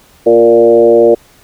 sine tone with frequency modulation, 466.2 Hz, A#4, in tune, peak -3 dBFS, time 0.26-1.15 s, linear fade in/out 10 ms, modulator 116 Hz, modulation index 1.2, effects pink hiss -45 dBFS RMS until 1.43 s

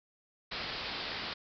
white low-pass noise, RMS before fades -39 dBFS, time 0.51-1.34 s, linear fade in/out 10 ms, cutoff 5000 Hz, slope 96 dB/octave, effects none

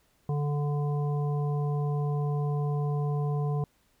harmonic tone, 145.9 Hz, D3, 11 cents flat, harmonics 1 / 3 / 5 / 7, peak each -26 / -36 / -40 / -43 dBFS, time 0.29-3.64 s, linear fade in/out 2 ms, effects pink hiss -68 dBFS RMS until 4 s

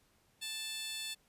15% pulse tone with high-pass filter, 880 Hz, A5, in tune, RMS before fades -41 dBFS, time 0.41-1.15 s, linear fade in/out 20 ms, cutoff 3900 Hz, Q 1.4, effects pink hiss -71 dBFS RMS until 1.28 s + resampled to 32000 Hz

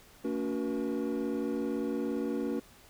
triangle tone cluster, 226 / 283.5 / 369.2 / 479.8 Hz, A3 / C#4 / F#4 / A#4, +47 / +39 / -4 / +50 cents, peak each -33 / -31 / -34 / -35 dBFS, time 0.24-2.6 s, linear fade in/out 10 ms, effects tanh soft clip ceiling -22 dBFS + pink hiss -57 dBFS RMS until 2.89 s

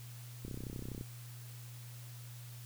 click train, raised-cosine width 3 ms, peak -30 dBFS, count 19, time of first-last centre 0.45-1.011 s, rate 32.1 Hz, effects added 120 Hz sine -47 dBFS peak until 2.65 s + white hiss -56 dBFS RMS until 2.65 s

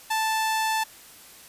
sawtooth tone, 880 Hz, A5, in tune, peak -19 dBFS, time 0.1-0.84 s, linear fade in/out 10 ms, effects white hiss -48 dBFS RMS until 1.48 s + resampled to 32000 Hz

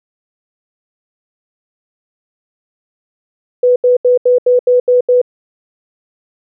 sine tone bursts, 495.1 Hz, B4, 4 cents sharp, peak -6 dBFS, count 8, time 3.63-5.216 s, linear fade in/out 5 ms, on 130 ms, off 78 ms, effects none

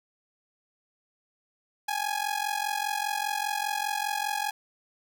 sawtooth ring-modulated tone, 830.6 Hz, G#5, in tune, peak -21 dBFS, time 1.88-4.51 s, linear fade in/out 5 ms, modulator 22.5 Hz, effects none

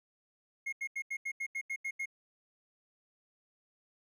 triangle tone bursts, 2153 Hz, C7, 49 cents sharp, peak -32 dBFS, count 10, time 0.66-2.058 s, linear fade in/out 10 ms, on 66 ms, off 82 ms, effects none

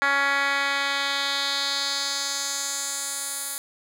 10% pulse tone with band-pass filter sweep, 279.3 Hz, C#4, 13 cents sharp, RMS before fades -26 dBFS, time 0.02-3.58 s, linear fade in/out 0 ms, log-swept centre 1800 to 11000 Hz, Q 1.9, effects none

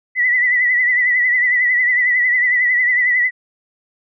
sine tone with vibrato, 1975.5 Hz, B6, in tune, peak -12 dBFS, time 0.15-3.31 s, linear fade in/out 50 ms, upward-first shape triangle, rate 11 Hz, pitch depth 67 cents each way, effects none

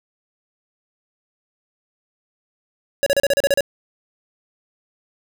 square tone bursts, 560 Hz, C#5, 18 cents sharp, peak -14 dBFS, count 9, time 3.03-3.607 s, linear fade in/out 0 ms, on 33 ms, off 35 ms, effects none

